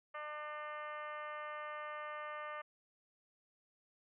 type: harmonic tone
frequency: 300 Hz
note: D4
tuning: 37 cents sharp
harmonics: 2 / 3 / 4 / 5 / 6 / 7 / 8 / 9 / 10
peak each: -48 / -54 / -45 / -55 / -51 / -54 / -61 / -62 / -63 dBFS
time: 0.14-2.62 s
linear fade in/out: 10 ms
effects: none